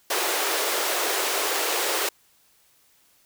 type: high-pass noise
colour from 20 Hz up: pink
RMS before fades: -25 dBFS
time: 0.1-2.09 s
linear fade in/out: 5 ms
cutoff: 350 Hz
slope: 48 dB/octave
effects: white hiss -61 dBFS RMS until 3.25 s